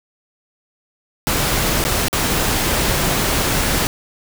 pink noise with dropouts, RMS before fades -18 dBFS, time 1.27-3.87 s, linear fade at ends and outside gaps 0 ms, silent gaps 1.84-1.85 / 2.083-2.129 s, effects none

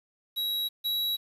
square tone pair in turn, 3865 / 3883 Hz, B7 / B7, -38 / -30 cents, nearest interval unison, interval 8 cents, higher second, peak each -28 / -27 dBFS, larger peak second, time 0.36-0.69 / 0.84-1.17 s, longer neither, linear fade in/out 20 ms, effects resampled to 32000 Hz + 9-bit

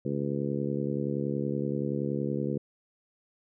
harmonic tone, 70.6 Hz, C#2, 32 cents sharp, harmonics 2 / 3 / 4 / 5 / 6 / 7, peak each -33 / -33 / -36 / -35 / -37 / -37 dBFS, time 0.05-2.58 s, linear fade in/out 5 ms, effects none

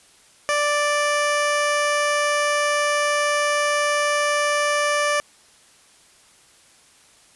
15% pulse tone, 587.3 Hz, D5, in tune, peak -12 dBFS, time 0.49-5.2 s, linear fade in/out 0 ms, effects white hiss -53 dBFS RMS until 7.35 s + resampled to 24000 Hz

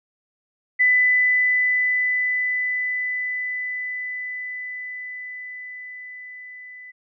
sine tone with level ramp, 1998 Hz, B6, 20 cents sharp, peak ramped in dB -13 to -38 dBFS, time 0.79-6.92 s, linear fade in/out 20 ms, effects none

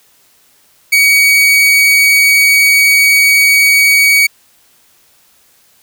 40% pulse tone, 2254 Hz, C#7, 28 cents sharp, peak -5 dBFS, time 0.92-4.27 s, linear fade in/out 10 ms, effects white hiss -50 dBFS RMS until 5.82 s

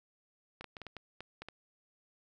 clicks, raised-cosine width 0.3 ms, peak -28 dBFS, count 9, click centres 0.61 / 0.643 / 0.768 / 0.817 / 0.867 / 0.967 / 1.206 / 1.42 / 1.486 s, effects none

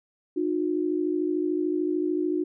sine tone pair together, 305.9 / 359.4 Hz, D#4 / F4, -29 / +50 cents, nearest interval minor third, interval 279 cents, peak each -26 dBFS, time 0.36-2.44 s, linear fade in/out 10 ms, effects none

